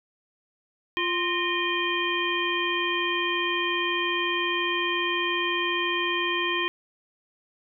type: harmonic tone with a mistuned harmonic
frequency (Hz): 349.2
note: F4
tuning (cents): 0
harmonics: 1 / 3 / 5 / 7 / 9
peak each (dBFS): -30 / -30 / -30 / -30 / -30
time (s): 0.97-6.68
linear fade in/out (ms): 0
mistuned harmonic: 5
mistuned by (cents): +92
effects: none